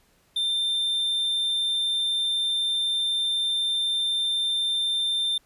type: tone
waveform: triangle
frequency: 3584 Hz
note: A7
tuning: 31 cents sharp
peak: -21 dBFS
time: 0.36-5.38 s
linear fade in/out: 5 ms
effects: pink hiss -63 dBFS RMS until 5.45 s + resampled to 32000 Hz